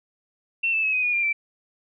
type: tone with pitch steps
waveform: sine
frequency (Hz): 2700 / 2635 / 2572 / 2510 / 2450 / 2392 / 2334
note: E7 / E7 / E7 / D#7 / D#7 / D7 / D7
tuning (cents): +41 / -1 / -43 / +15 / -27 / +31 / -11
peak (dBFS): -20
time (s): 0.63-1.33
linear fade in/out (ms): 10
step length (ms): 100
effects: none